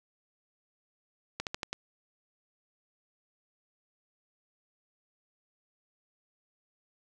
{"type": "slowing click train", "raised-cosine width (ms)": 0.2, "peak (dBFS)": -16, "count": 5, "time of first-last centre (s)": [1.4, 1.73], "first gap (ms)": 68, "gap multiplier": 1.13, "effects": []}